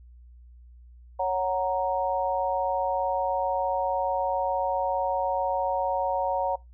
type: chord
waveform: sine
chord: F# major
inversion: second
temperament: equal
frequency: 554.4 / 740 / 932.3 Hz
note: C#5 / F#5 / A#5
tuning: 0 / 0 / 0 cents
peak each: -28 dBFS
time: 1.19-6.56 s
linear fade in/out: 10 ms
effects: noise-tail reverb RT60 0.2 s tail -22 dB re dry + added 60 Hz sine -47 dBFS peak until 6.73 s